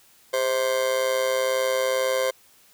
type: tone with amplitude modulation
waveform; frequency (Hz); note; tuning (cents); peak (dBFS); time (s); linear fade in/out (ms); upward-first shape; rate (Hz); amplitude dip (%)
40% pulse; 523.3; C5; 0; -17; 0.33-2.31; 10; sine; 122; 75
effects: white hiss -56 dBFS RMS until 2.73 s